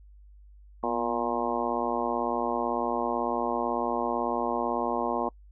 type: harmonic tone with a mistuned harmonic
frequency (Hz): 118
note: A#2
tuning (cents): +22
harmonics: 2 / 3 / 4 / 5 / 6 / 7 / 8 / 9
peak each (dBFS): -34 / -34 / -34 / -34 / -34 / -34 / -34 / -34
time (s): 0.83-5.29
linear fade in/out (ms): 5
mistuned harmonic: 2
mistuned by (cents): +59
effects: noise-tail reverb RT60 0.1 s tail -26 dB re dry + added 50 Hz sine -49 dBFS peak until 5.51 s